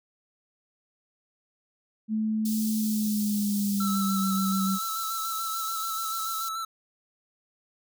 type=tone with pitch glide; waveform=sine; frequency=217.6 to 192.74 Hz; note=A3 to G3; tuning=-19 to -29 cents; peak=-24 dBFS; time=2.08-4.79 s; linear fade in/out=50 ms; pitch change=-210 cents; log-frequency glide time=2.75-4.26 s
type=high-pass noise; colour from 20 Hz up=white; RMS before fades=-36 dBFS; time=2.45-6.49 s; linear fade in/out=5 ms; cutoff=4200 Hz; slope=24 dB/octave
type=tone with vibrato; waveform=square; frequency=1323 Hz; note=E6; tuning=6 cents sharp; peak=-31 dBFS; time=3.8-6.65 s; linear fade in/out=5 ms; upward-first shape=square; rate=6.9 Hz; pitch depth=23 cents each way
effects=none